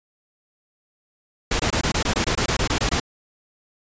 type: noise bursts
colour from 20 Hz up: pink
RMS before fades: -21 dBFS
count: 14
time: 1.51-3 s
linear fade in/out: 5 ms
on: 86 ms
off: 22 ms
effects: resampled to 16000 Hz